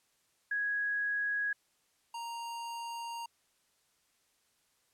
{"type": "tone pair in turn", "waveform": ["sine", "square"], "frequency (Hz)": [1661.2, 932.3], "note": ["G#6", "A#5"], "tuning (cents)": [0, 0], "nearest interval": "minor seventh", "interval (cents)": 1000, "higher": "first", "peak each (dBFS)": [-30, -39], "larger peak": "first", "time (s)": [[0.51, 1.53], [2.14, 3.26]], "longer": "second", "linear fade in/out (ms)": 5, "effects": ["white hiss -73 dBFS RMS until 4.93 s", "low-pass 11000 Hz 12 dB/octave"]}